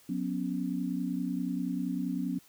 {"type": "chord", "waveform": "sine", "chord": "F# suspended fourth", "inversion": "none", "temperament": "equal with one note detuned", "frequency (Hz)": [182.13, 246.9, 277.2], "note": ["F#3", "B3", "C#4"], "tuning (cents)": [-27, 0, 0], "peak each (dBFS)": -34, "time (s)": [0.09, 2.39], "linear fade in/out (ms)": 5, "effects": ["white hiss -60 dBFS RMS until 2.48 s"]}